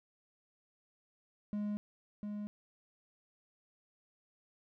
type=tone with echo; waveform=triangle; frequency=207.7 Hz; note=G#3; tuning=in tune; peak=-32 dBFS; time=1.53-1.77 s; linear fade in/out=0 ms; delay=700 ms; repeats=1; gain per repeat=-4 dB; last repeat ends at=2.47 s; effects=none